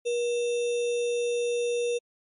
sine tone with sample-and-hold, 478.3 Hz, A#4, 44 cents sharp, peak -24 dBFS, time 0.05-1.99 s, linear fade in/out 20 ms, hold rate 3150 Hz, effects MP3 48 kbps

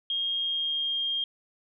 sine tone with pitch glide, 3240 to 3218 Hz, G#7 to G7, -43 to +45 cents, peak -26 dBFS, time 0.1-1.24 s, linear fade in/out 2 ms, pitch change -12 cents, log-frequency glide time 0.35-0.98 s, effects none

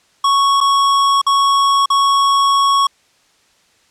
square tone with dropouts, 1108.7 Hz, C#6, in tune, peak -11 dBFS, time 0.24-2.87 s, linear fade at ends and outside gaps 5 ms, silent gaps 0.605-0.61 / 1.216-1.265 / 1.859-1.901 s, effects white hiss -55 dBFS RMS until 3.9 s + low-pass 7000 Hz 12 dB/octave

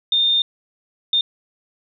sine tone bursts at uneven times, 3631 Hz, A#7, 46 cents flat, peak -14 dBFS, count 2, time 0.12-0.42 / 1.13-1.21 s, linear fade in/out 2 ms, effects none

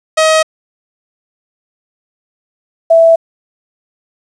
sawtooth / sine tone pair in turn, 633 / 659.5 Hz, D#5 / E5, +30 / +1 cents, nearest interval minor second, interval 71 cents, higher second, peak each -3 dBFS, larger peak neither, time 0.17-0.43 / 2.9-3.16 s, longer neither, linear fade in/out 10 ms, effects resampled to 22050 Hz + 7-bit

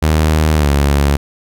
sawtooth tone with pitch glide, 77.78 to 70.91 Hz, D#2 to C#2, 0 to +40 cents, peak -6 dBFS, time 0.02-1.17 s, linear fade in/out 10 ms, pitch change -160 cents, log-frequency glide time 0.55-0.69 s, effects none

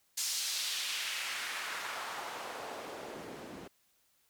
white noise with band-pass filter sweep, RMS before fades -39 dBFS, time 0.17-3.68 s, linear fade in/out 10 ms, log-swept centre 6000 to 240 Hz, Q 1.2, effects white hiss -72 dBFS RMS until 4.29 s

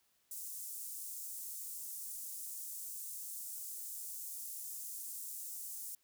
pink high-pass noise, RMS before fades -45 dBFS, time 0.31-5.95 s, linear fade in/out 2 ms, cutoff 7600 Hz, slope 24 dB/octave, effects white hiss -75 dBFS RMS until 6.03 s

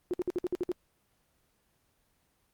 sine tone bursts, 356.2 Hz, F4, 34 cents sharp, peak -27 dBFS, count 8, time 0.11-0.717 s, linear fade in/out 0 ms, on 26 ms, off 57 ms, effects pink hiss -72 dBFS RMS until 2.53 s + Opus 24 kbps

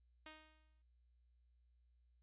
5% pulse tone with exponential decay, 311.1 Hz, D#4, in tune, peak -40 dBFS, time 0.26-0.82 s, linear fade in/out 1 ms, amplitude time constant 120 ms, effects added 60 Hz sine -70 dBFS peak until 2.22 s + resampled to 8000 Hz

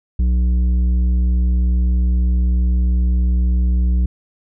sine tone with tanh clipping, 61.2 Hz, B1, 15 cents flat, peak -14 dBFS, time 0.19-4.06 s, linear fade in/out 5 ms, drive 8 dB, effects none

